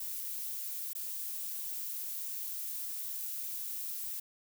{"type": "noise with dropouts", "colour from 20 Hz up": "violet", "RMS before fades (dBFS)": -39, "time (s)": [0, 4.2], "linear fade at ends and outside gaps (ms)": 5, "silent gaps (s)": [0.933, 0.95], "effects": []}